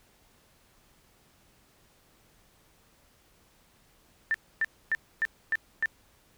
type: tone bursts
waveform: sine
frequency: 1783 Hz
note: A6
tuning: 22 cents sharp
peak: -23 dBFS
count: 6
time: 4.31-5.858 s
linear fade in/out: 0 ms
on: 33 ms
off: 270 ms
effects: pink hiss -63 dBFS RMS until 6.37 s